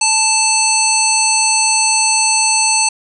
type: harmonic tone with a mistuned harmonic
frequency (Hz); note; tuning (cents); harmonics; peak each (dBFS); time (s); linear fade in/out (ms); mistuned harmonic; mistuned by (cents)
880; A5; 0; 1 / 3 / 5 / 7 / 9 / 10; -18 / -18 / -18 / -18 / -18 / -18; 0.01-2.89; 5; 10; -39
effects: none